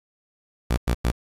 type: tone bursts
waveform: sawtooth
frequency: 59.5 Hz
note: A#1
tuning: 36 cents sharp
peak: -15 dBFS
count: 3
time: 0.7-1.117 s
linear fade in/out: 10 ms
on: 75 ms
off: 96 ms
effects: resampled to 32000 Hz + 7-bit